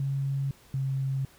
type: tone pair in turn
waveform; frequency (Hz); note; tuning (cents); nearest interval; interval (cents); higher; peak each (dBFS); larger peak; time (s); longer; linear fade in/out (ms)
sine; 137.4 / 134.65; C#3 / C#3; -15 / -50; unison; 35; first; -26; neither; 0-0.51 / 0.74-1.25; neither; 2
effects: pink hiss -57 dBFS RMS until 1.38 s